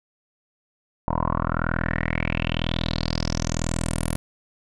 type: tone with low-pass filter sweep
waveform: 10% pulse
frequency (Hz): 41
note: E1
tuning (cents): -9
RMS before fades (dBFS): -25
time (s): 1.08-4.16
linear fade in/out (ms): 0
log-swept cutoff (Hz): 910 to 11000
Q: 6.7
effects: none